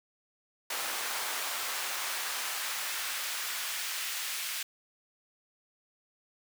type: noise with high-pass filter sweep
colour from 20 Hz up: pink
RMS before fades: -35 dBFS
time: 0.7-4.63 s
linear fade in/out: 5 ms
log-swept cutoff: 790 to 2100 Hz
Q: 0.83
effects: none